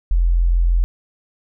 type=tone; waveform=sine; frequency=43 Hz; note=F1; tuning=26 cents flat; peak=-12 dBFS; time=0.11-0.84 s; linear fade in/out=0 ms; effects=none